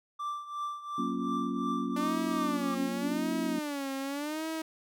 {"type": "tone with tremolo", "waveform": "triangle", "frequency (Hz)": 1174.7, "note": "D6", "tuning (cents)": 0, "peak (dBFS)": -29, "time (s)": [0.19, 2.75], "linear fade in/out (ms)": 10, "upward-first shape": "triangle", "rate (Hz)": 2.8, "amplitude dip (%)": 80}
{"type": "chord", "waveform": "sine", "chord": "Gb major seventh", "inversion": "none", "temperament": "equal with one note detuned", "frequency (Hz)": [185, 236.1, 277.2, 349.2], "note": ["Gb3", "Bb3", "Db4", "F4"], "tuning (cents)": [0, 22, 0, 0], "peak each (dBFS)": [-38, -34, -34, -40], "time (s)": [0.98, 3.59], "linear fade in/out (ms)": 5}
{"type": "tone with vibrato", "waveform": "sawtooth", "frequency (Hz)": 294.4, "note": "D4", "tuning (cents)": 4, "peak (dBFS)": -29, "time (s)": [1.96, 4.62], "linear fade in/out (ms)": 5, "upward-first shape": "sine", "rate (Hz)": 0.88, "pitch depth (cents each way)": 150}
{"effects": []}